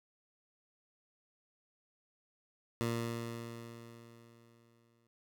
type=tone with exponential decay; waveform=15% pulse; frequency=116.6 Hz; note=A#2; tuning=1 cent sharp; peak=-25 dBFS; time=2.81-5.07 s; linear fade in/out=0 ms; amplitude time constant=490 ms; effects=none